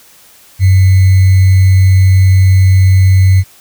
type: tone with sample-and-hold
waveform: sine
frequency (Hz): 94.5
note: F#2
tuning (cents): +37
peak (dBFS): -3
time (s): 0.59-3.44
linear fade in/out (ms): 50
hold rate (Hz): 2100
effects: white hiss -42 dBFS RMS until 3.6 s